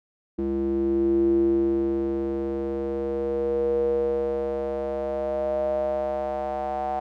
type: tone with band-pass filter sweep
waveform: square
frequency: 68 Hz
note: C#2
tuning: 33 cents flat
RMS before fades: -25 dBFS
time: 0.38-7 s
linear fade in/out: 10 ms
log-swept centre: 300 to 730 Hz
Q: 9.1
effects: none